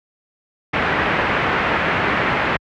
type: low-pass noise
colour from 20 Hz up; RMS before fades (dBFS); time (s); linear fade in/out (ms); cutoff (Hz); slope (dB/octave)
white; -19; 0.73-2.57; 10; 2200; 24
effects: high-pass 60 Hz 12 dB/octave